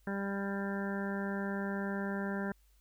harmonic tone, 198 Hz, G3, 18 cents sharp, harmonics 1 / 2 / 3 / 4 / 5 / 7 / 8 / 9, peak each -35 / -41 / -44 / -47 / -48 / -47 / -44 / -47 dBFS, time 0.07-2.52 s, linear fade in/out 2 ms, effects added 50 Hz sine -63 dBFS peak until 2.8 s + white hiss -73 dBFS RMS until 2.8 s

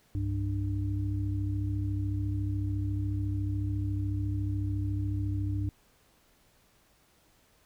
sine tone cluster, 65 / 99 / 298.5 Hz, C2 / G2 / D4, -11 / +18 / +28 cents, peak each -36 / -29 / -37 dBFS, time 0.15-5.69 s, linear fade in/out 0 ms, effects pink hiss -65 dBFS RMS until 7.65 s

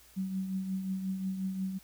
sine tone with tremolo, 189.9 Hz, F#3, 45 cents sharp, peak -29 dBFS, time 0.16-1.79 s, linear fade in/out 20 ms, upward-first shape triangle, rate 5.6 Hz, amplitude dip 55%, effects added 60 Hz sine -64 dBFS peak until 1.83 s + white hiss -59 dBFS RMS until 1.83 s

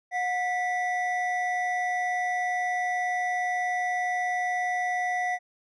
triangle tone pair together, 724.6 / 1967 Hz, F#5 / B6, -36 / -7 cents, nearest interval octave + perfect fourth, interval 1729 cents, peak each -25 / -28 dBFS, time 0.11-5.39 s, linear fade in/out 50 ms, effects resampled to 22050 Hz

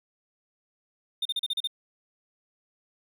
triangle tone bursts, 3626 Hz, A#7, 49 cents flat, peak -24 dBFS, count 7, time 1.22-1.674 s, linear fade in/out 5 ms, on 34 ms, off 36 ms, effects none

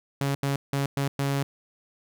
sawtooth tone bursts at uneven times, 139.2 Hz, C#3, 8 cents sharp, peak -20 dBFS, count 5, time 0.21-0.35 / 0.43-0.56 / 0.73-0.86 / 0.97-1.08 / 1.19-1.43 s, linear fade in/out 2 ms, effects 10-bit

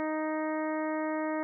harmonic tone, 311.1 Hz, D#4, in tune, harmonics 1 / 2 / 3 / 4 / 5 / 6 / 7, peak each -32 / -34 / -38 / -42 / -46 / -43 / -47 dBFS, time 0-1.43 s, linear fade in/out 0 ms, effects none

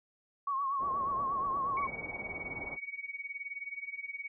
sine tone with vibrato, 1100 Hz, C#6, 14 cents flat, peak -30 dBFS, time 0.47-1.87 s, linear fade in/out 5 ms, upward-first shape triangle, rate 8.4 Hz, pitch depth 76 cents each way
white low-pass noise, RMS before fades -46 dBFS, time 0.78-2.78 s, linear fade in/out 50 ms, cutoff 880 Hz, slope 24 dB/octave
sine tone with tremolo, 2245 Hz, C#7, 21 cents sharp, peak -35 dBFS, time 1.77-4.28 s, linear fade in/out 2 ms, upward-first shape sine, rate 19 Hz, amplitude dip 85%
effects none

